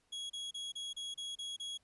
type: tone bursts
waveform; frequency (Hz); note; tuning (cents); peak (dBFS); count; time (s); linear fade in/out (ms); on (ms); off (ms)
40% pulse; 3322; G#7; 0; -39; 8; 0.12-1.777; 10; 180; 31
effects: pink hiss -75 dBFS RMS until 1.83 s + resampled to 24000 Hz